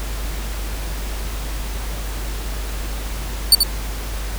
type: tone with echo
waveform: sawtooth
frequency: 4500 Hz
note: C#8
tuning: 25 cents sharp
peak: -3 dBFS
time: 3.52-3.55 s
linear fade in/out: 2 ms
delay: 83 ms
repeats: 1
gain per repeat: -6 dB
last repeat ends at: 3.633 s
effects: added 50 Hz sine -24 dBFS peak until 4.38 s + pink hiss -32 dBFS RMS until 4.38 s